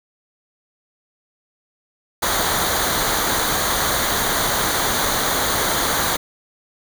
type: noise with comb filter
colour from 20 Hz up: pink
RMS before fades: -20 dBFS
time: 2.22-6.17 s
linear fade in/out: 10 ms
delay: 0.38 ms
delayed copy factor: -0.65
effects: none